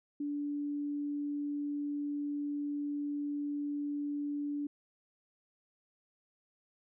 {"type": "tone", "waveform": "sine", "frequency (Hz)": 290, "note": "D4", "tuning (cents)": -22, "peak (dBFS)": -33, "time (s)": [0.2, 4.67], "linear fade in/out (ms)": 5, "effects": []}